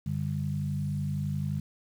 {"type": "tone cluster", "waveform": "sine", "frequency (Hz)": [94.1, 146.1, 197.5], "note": ["F#2", "D3", "G3"], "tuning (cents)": [30, -9, 13], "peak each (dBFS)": [-35, -30, -35], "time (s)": [0.06, 1.6], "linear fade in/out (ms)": 5, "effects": ["9-bit"]}